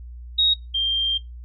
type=tone pair in turn; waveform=sine; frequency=3771 / 3179 Hz; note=A#7 / G7; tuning=+19 / +24 cents; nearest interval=minor third; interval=295 cents; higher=first; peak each=-15 / -19 dBFS; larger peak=first; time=0.38-0.54 / 0.74-1.18 s; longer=second; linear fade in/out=10 ms; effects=noise-tail reverb RT60 0.2 s tail -20 dB re dry + added 60 Hz sine -35 dBFS peak until 1.44 s